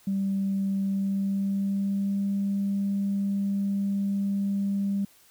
sine tone with pitch glide, 195.4 to 198.7 Hz, G3 to G3, -5 to +24 cents, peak -23 dBFS, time 0.07-5.05 s, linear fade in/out 5 ms, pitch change +29 cents, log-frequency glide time 0.84-2.27 s, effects tanh soft clip ceiling -19 dBFS + white hiss -58 dBFS RMS until 5.3 s

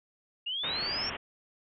sine linear sweep, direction up, 2780 to 5590 Hz, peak -31 dBFS, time 0.46-1.1 s, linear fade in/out 10 ms
white low-pass noise, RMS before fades -38 dBFS, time 0.63-1.17 s, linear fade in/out 10 ms, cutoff 3200 Hz, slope 96 dB/octave
effects none

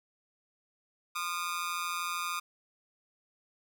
sawtooth tone with amplitude modulation, 1219 Hz, D#6, 36 cents flat, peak -25 dBFS, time 1.15-2.4 s, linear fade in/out 10 ms, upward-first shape sine, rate 173 Hz, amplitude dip 85%, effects 11-bit

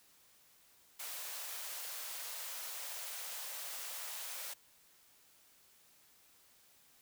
white high-pass noise, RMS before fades -44 dBFS, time 0.99-4.54 s, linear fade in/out 10 ms, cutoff 490 Hz, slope 48 dB/octave, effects white hiss -66 dBFS RMS until 7.01 s

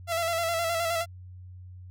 sawtooth tone with vibrato, 670 Hz, E5, 28 cents sharp, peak -22 dBFS, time 0.07-1.06 s, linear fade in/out 50 ms, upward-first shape square, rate 9.6 Hz, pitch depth 35 cents each way, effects added 91 Hz sine -42 dBFS peak until 1.9 s

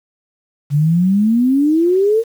sine exponential sweep, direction up, 139.9 to 466.2 Hz, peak -10 dBFS, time 0.7-2.24 s, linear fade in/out 50 ms, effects 7-bit

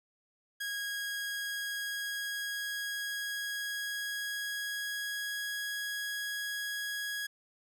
sawtooth tone with pitch glide, 1645 to 1660.3 Hz, G#6 to G#6, -17 to -1 cents, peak -31 dBFS, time 0.6-7.27 s, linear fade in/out 10 ms, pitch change +16 cents, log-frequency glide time 1.27-5.58 s, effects none

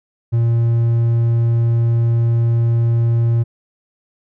triangle tone with hard clipping, 116.54 Hz, A#2, in tune, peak -13 dBFS, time 0.32-3.44 s, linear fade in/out 20 ms, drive 6 dB, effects none

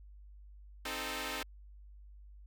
5% pulse chord, A diminished, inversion first, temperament equal, 261.6 / 311.1 / 440 Hz, C4 / Eb4 / A4, 0 / 0 / 0 cents, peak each -30 dBFS, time 0.85-1.43 s, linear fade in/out 5 ms, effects added 50 Hz sine -51 dBFS peak until 2.46 s

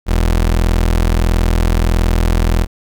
30% pulse tone, 41.52 Hz, E1, 13 cents sharp, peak -8 dBFS, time 0.06-2.67 s, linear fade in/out 50 ms, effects none

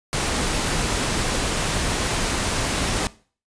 pink noise, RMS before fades -23 dBFS, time 0.13-3.07 s, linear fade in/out 0 ms, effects noise-tail reverb RT60 0.4 s tail -19 dB re dry + resampled to 22050 Hz

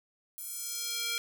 square tone with high-pass filter sweep, 466.2 Hz, A#4, in tune, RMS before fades -36 dBFS, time 0.38-1.18 s, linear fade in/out 0 ms, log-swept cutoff 12000 to 2400 Hz, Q 1.1, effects none

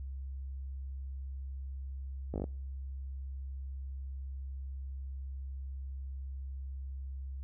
slowing click train, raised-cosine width 2 ms, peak -23 dBFS, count 6, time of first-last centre 2.34-2.441 s, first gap 19 ms, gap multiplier 1.03, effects noise-tail reverb RT60 0.6 s tail -26 dB re dry + added 67 Hz sine -38 dBFS peak until 7.43 s

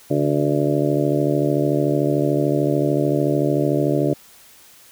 harmonic tone with a mistuned harmonic, 73.5 Hz, D2, 2 cents sharp, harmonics 2 / 3 / 4 / 5 / 6 / 7 / 8 / 9, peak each -22 / -33 / -21 / -23 / -26 / -32 / -24 / -30 dBFS, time 0.1-4.14 s, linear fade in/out 10 ms, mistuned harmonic 2, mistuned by -50 cents, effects white hiss -48 dBFS RMS until 4.91 s

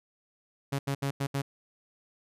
sawtooth tone bursts at uneven times, 138.59 Hz, C#3, in tune, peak -24 dBFS, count 5, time 0.72-0.79 / 0.87-0.95 / 1.02-1.11 / 1.2-1.27 / 1.34-1.42 s, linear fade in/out 10 ms, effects resampled to 32000 Hz

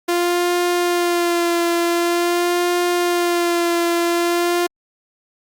sawtooth tone with vibrato, 347.1 Hz, F4, 11 cents flat, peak -12 dBFS, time 0.08-4.67 s, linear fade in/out 10 ms, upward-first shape sine, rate 0.46 Hz, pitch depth 26 cents each way, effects Opus 48 kbps

